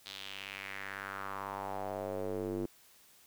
square tone with band-pass filter sweep, 49 Hz, G1, in tune, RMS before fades -40 dBFS, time 0.06-2.66 s, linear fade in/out 0 ms, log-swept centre 3900 to 330 Hz, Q 3, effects white hiss -62 dBFS RMS until 3.26 s

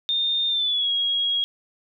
sine tone with pitch glide, 3637 to 3297 Hz, A#7 to G#7, -43 to -13 cents, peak -20 dBFS, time 0.09-1.44 s, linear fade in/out 0 ms, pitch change -170 cents, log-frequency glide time 0.48-0.9 s, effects none

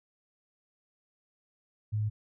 sine tone, 106.6 Hz, G#2, 46 cents sharp, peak -27 dBFS, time 1.92-2.1 s, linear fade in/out 20 ms, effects none

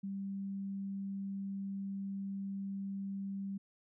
sine tone, 196.3 Hz, G3, 3 cents sharp, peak -37 dBFS, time 0.03-3.58 s, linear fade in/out 10 ms, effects none

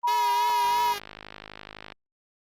sine tone, 963 Hz, B5, 44 cents flat, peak -21 dBFS, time 0.03-0.94 s, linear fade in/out 20 ms
5% pulse tone with vibrato, 417.6 Hz, G#4, 10 cents sharp, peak -20 dBFS, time 0.07-0.99 s, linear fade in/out 10 ms, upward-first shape triangle, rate 3 Hz, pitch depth 60 cents each way
click train, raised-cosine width 0.3 ms, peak -23 dBFS, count 67, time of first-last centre 0.65-1.922 s, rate 51.9 Hz
effects Opus 24 kbps

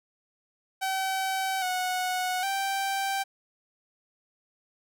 sawtooth tone with pitch steps, 765 / 735 / 782 Hz, G5 / F#5 / G5, -42 / -12 / -4 cents, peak -23 dBFS, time 0.81-3.24 s, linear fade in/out 20 ms, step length 810 ms, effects none

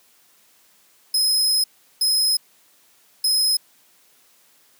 sawtooth tone bursts at uneven times, 5110 Hz, D#8, 45 cents sharp, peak -14 dBFS, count 3, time 1.14-1.64 / 2.01-2.37 / 3.24-3.57 s, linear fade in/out 5 ms, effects white hiss -57 dBFS RMS until 4.79 s + high-pass 150 Hz 12 dB/octave

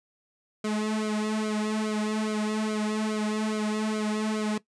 sawtooth tone with flanger, 214.6 Hz, A3, 43 cents flat, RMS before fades -28 dBFS, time 0.64-4.58 s, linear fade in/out 5 ms, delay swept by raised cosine 1.1 to 3.4 ms, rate 2.4 Hz, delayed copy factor -1, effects noise-tail reverb RT60 0.1 s tail -18 dB re dry + resampled to 22050 Hz

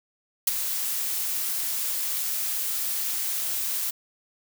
blue noise with ADSR envelope, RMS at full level -19 dBFS, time 0.47-3.91 s, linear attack 5 ms, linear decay 22 ms, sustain -9 dB, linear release 11 ms, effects none

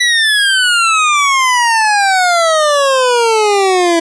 25% pulse exponential sweep, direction down, 1975.5 to 329.6 Hz, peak -5 dBFS, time 0-4 s, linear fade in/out 10 ms, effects resampled to 22050 Hz

